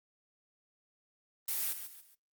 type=noise with echo; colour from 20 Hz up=blue; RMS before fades=-34 dBFS; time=1.48-1.73 s; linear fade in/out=5 ms; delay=140 ms; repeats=3; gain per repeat=-9 dB; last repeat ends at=2.15 s; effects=noise-tail reverb RT60 0.2 s tail -26 dB re dry + Opus 32 kbps